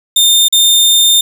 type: tone with dropouts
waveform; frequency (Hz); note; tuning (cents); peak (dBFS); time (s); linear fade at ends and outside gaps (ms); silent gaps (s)
sawtooth; 3622; A7; +49; -3; 0.16-1.21; 5; 0.484-0.525
effects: none